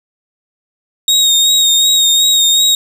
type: tone with vibrato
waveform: 30% pulse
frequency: 3738 Hz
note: A#7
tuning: 4 cents sharp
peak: -5 dBFS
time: 1.08-2.75 s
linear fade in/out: 2 ms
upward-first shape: sine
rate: 2.7 Hz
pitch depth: 32 cents each way
effects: none